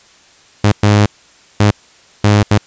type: tone bursts at uneven times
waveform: sawtooth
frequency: 103.83 Hz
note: G#2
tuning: in tune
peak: -3 dBFS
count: 5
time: 0.64-0.72 / 0.83-1.06 / 1.6-1.71 / 2.24-2.43 / 2.51-2.58 s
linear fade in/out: 5 ms
effects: white hiss -46 dBFS RMS until 2.66 s + resampled to 16000 Hz